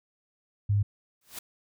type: tone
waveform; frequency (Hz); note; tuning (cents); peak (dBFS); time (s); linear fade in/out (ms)
sine; 102; G#2; -31; -21; 0.69-0.83; 10
type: noise with exponential growth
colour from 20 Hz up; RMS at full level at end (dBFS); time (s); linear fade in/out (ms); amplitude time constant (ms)
white; -35; 1.21-1.39; 5; 38
effects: none